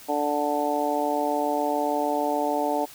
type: harmonic tone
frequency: 146.83 Hz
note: D3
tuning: in tune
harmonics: 2 / 3 / 4 / 5 / 6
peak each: -29 / -31 / -28 / -28 / -28 dBFS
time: 0.08-2.86 s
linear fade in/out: 20 ms
effects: white hiss -46 dBFS RMS until 2.94 s